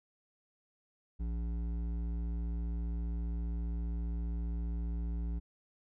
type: tone with hard clipping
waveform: triangle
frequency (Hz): 57.5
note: A#1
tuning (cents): -23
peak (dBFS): -35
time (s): 1.19-5.4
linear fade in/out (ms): 20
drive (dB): 14
effects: none